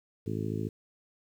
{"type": "harmonic tone", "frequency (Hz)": 53.7, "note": "A1", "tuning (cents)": -41, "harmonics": [2, 3, 4, 5, 6, 7, 8], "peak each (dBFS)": [-35, -37, -38, -39, -40, -40, -41], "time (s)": [0.26, 0.69], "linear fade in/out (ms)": 10, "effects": ["10-bit"]}